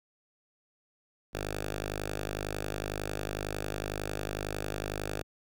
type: tone with notch filter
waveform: 5% pulse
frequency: 51 Hz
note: G#1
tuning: 31 cents flat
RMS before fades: -36 dBFS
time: 1.33-5.23 s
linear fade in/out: 20 ms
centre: 210 Hz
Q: 1.2
effects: none